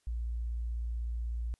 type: tone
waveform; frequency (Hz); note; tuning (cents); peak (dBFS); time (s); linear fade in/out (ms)
sine; 58.1; A#1; -5; -32; 0.07-1.54; 0
effects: white hiss -75 dBFS RMS until 1.59 s + resampled to 24000 Hz